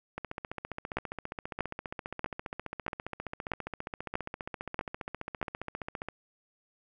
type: two click trains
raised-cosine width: 0.5 ms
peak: -21 / -15 dBFS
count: 89 / 8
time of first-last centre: 0.18-6.086 / 0.97-5.429 s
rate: 14.9 / 1.57 Hz
effects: none